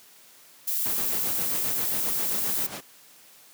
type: noise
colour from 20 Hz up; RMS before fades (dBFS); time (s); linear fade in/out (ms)
violet; -27; 0.67-2.67; 10
type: noise with tremolo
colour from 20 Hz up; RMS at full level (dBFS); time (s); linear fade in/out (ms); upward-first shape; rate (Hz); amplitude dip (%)
pink; -34; 0.85-2.81; 10; sine; 7.5; 60
effects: white hiss -53 dBFS RMS until 3.53 s + high-pass 150 Hz 12 dB/octave